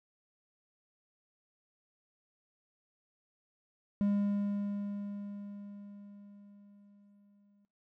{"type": "tone with exponential decay", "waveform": "triangle", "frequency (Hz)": 202.8, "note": "G#3", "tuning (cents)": -41, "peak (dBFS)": -24, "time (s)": [4.01, 7.65], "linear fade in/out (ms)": 0, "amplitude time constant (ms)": 790, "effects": ["noise-tail reverb RT60 0.4 s tail -23 dB re dry"]}